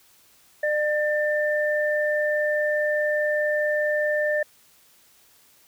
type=tone pair together; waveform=sine; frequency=600 / 1787.6 Hz; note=D5 / A6; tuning=+37 / +27 cents; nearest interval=octave + perfect fifth; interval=1890 cents; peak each=-22 / -25 dBFS; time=0.63-4.43 s; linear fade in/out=5 ms; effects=white hiss -57 dBFS RMS until 5.67 s